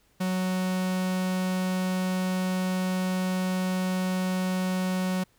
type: tone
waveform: 45% pulse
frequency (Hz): 185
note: F#3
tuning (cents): 0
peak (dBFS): -25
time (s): 0.2-5.24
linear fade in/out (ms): 10
effects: pink hiss -65 dBFS RMS until 5.38 s